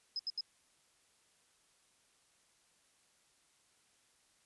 sine tone bursts, 5090 Hz, D#8, 39 cents sharp, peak -35 dBFS, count 3, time 0.16-0.409 s, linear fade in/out 2 ms, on 33 ms, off 75 ms, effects white hiss -71 dBFS RMS until 4.45 s + resampled to 24000 Hz

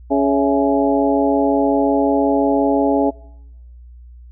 harmonic tone with a mistuned harmonic, 139.8 Hz, C#3, 15 cents sharp, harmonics 2 / 3 / 4 / 5 / 6, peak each -16 / -20 / -21 / -20 / -22 dBFS, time 0.1-3.11 s, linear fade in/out 20 ms, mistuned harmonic 5, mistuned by -87 cents, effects noise-tail reverb RT60 0.9 s tail -24 dB re dry + added 60 Hz sine -37 dBFS peak until 4.31 s

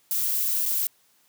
violet noise with dropouts, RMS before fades -25 dBFS, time 0.11-0.87 s, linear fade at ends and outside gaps 1 ms, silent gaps 0.656-0.66 s, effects white hiss -63 dBFS RMS until 1.28 s + high-pass 80 Hz 12 dB/octave

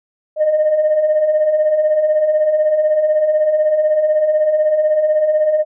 sine beating tone pair, 600 / 616 Hz, D5 / D#5, +37 / -17 cents, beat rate 16 Hz, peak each -19 / -11 dBFS, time 0.36-5.65 s, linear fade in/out 50 ms, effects tanh soft clip ceiling -7 dBFS

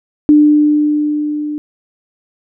sine tone with level ramp, 298.5 Hz, D4, 28 cents sharp, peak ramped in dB -3 to -18 dBFS, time 0.29-1.58 s, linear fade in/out 0 ms, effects none

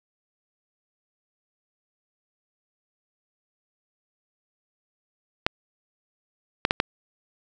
clicks, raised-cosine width 0.3 ms, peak -3 dBFS, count 4, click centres 5.465 / 6.651 / 6.709 / 6.801 s, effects none

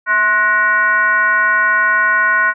sine tone with frequency modulation, 1472 Hz, F#6, 9 cents flat, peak -10 dBFS, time 0.06-2.54 s, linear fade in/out 50 ms, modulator 410 Hz, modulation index 1, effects none

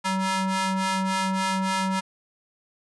sawtooth ring-modulated tone, 379.5 Hz, F#4, 44 cents sharp, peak -16 dBFS, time 0.04-2.01 s, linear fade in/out 20 ms, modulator 571 Hz, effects resampled to 24000 Hz

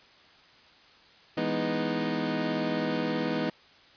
25% pulse chord, E major seventh, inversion none, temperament equal, 164.81 / 207.7 / 246.9 / 311.1 Hz, E3 / G#3 / B3 / D#4, 0 / 0 / 0 / 0 cents, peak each -31 / -31 / -28 / -28 dBFS, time 1.37-3.5 s, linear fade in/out 5 ms, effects white hiss -56 dBFS RMS until 3.96 s + resampled to 11025 Hz

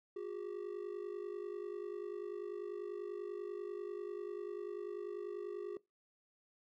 triangle ring-modulated tone, 384.6 Hz, G4, 33 cents flat, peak -36 dBFS, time 0.16-5.77 s, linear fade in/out 2 ms, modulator 25.1 Hz, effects noise-tail reverb RT60 0.2 s tail -21 dB re dry

